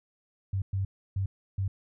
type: tone bursts at uneven times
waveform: sine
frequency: 96.9 Hz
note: G2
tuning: 20 cents flat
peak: -26 dBFS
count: 4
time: 0.53-0.62 / 0.73-0.85 / 1.16-1.26 / 1.58-1.68 s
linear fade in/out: 5 ms
effects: none